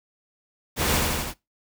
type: noise with echo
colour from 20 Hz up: pink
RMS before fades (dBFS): -24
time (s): 0.76-1.01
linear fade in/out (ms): 50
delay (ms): 83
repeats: 4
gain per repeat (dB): -2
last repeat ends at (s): 1.342
effects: noise-tail reverb RT60 0.2 s tail -21 dB re dry